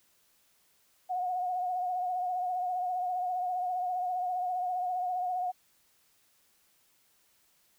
sine tone with vibrato, 727 Hz, F#5, 31 cents flat, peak -29 dBFS, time 1.09-5.52 s, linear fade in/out 20 ms, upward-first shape triangle, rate 15 Hz, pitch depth 48 cents each way, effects white hiss -68 dBFS RMS until 7.78 s

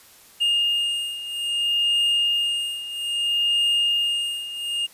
triangle beating tone pair, 2831 / 2831.61 Hz, F7 / F7, +23 / +23 cents, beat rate 0.61 Hz, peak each -24 / -20 dBFS, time 0.4-4.87 s, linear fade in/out 20 ms, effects white hiss -50 dBFS RMS until 4.93 s + resampled to 32000 Hz

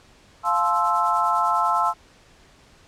sine chord, F major seventh, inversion none, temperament equal with one note detuned, 698.5 / 864.9 / 1046.5 / 1318.5 Hz, F5 / A5 / C6 / E6, 0 / -30 / 0 / 0 cents, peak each -26 / -24 / -23 / -22 dBFS, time 0.43-1.94 s, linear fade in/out 50 ms
violet noise with tremolo, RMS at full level -34 dBFS, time 0.45-1.93 s, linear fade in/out 0 ms, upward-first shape sine, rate 10 Hz, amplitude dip 70%
effects pink hiss -53 dBFS RMS until 2.87 s + low-pass 7000 Hz 12 dB/octave

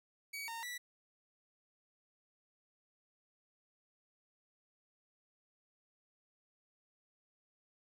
sawtooth tone with pitch steps, 2264 / 918 / 1957 Hz, C#7 / A#5 / B6, +36 / -27 / -16 cents, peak -38 dBFS, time 0.33-0.78 s, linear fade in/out 10 ms, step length 150 ms, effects none

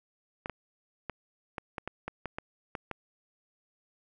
clicks, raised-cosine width 0.5 ms, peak -20 dBFS, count 11, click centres 0.459 / 0.497 / 1.097 / 1.582 / 1.782 / 1.876 / 2.08 / 2.257 / 2.385 / 2.752 / 2.913 s, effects none

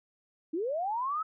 sine linear sweep, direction up, 296.1 to 1311 Hz, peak -29 dBFS, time 0.53-1.23 s, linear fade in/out 10 ms, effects none

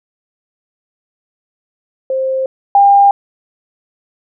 sine tone pair in turn, 527 / 801.1 Hz, C5 / G5, +12 / +37 cents, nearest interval perfect fifth, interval 725 cents, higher second, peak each -13 / -4 dBFS, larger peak second, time 2.1-2.46 / 2.75-3.11 s, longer neither, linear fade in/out 2 ms, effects none

